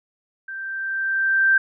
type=tone with level ramp; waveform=sine; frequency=1568 Hz; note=G6; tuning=in tune; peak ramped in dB=-30 to -12 dBFS; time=0.48-1.58 s; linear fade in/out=5 ms; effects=none